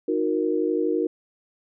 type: chord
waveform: sine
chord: D# minor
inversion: none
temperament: equal with one note detuned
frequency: 311.1 / 363 / 466.2 Hz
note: D#4 / F#4 / A#4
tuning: 0 / -33 / 0 cents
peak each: -25 dBFS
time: 0.08-1.07 s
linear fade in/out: 5 ms
effects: none